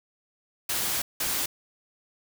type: noise bursts at uneven times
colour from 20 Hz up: white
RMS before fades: -28 dBFS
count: 2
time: 0.69-1.02 / 1.2-1.46 s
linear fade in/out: 5 ms
effects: none